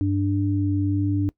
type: tone pair together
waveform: sine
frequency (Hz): 98.41 / 293.7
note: G2 / D4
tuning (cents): +7 / 0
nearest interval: octave + perfect fifth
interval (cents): 1893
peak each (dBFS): -22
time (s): 0.01-1.29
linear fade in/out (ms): 0
effects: noise-tail reverb RT60 0.1 s tail -21 dB re dry